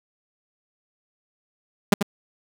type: tone with echo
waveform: sawtooth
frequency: 202.1 Hz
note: G#3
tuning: 47 cents flat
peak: -7 dBFS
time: 1.92-1.94 s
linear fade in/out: 5 ms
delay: 88 ms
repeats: 1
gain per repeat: -7 dB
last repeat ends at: 2.028 s
effects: none